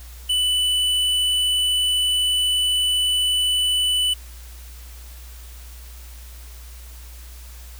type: tone with hard clipping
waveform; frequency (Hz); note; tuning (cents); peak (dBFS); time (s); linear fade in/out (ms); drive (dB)
triangle; 2984; F#7; +14; -19; 0.29-4.14; 10; 12
effects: added 60 Hz sine -37 dBFS peak until 7.79 s + white hiss -46 dBFS RMS until 7.79 s